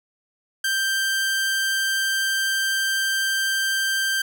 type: tone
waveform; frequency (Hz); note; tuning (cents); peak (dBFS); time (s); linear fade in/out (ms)
sawtooth; 1572; G6; +4; -17; 0.64-4.22; 5
effects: none